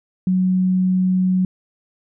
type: tone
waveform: sine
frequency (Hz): 185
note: F#3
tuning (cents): 0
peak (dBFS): -14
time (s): 0.27-1.45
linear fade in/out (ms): 2
effects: none